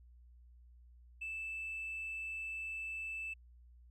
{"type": "tone with hard clipping", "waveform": "triangle", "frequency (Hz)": 2637, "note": "E7", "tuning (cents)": 0, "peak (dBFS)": -39, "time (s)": [1.21, 3.34], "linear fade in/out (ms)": 10, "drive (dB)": 2, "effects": ["added 60 Hz sine -57 dBFS peak until 3.9 s", "resampled to 32000 Hz"]}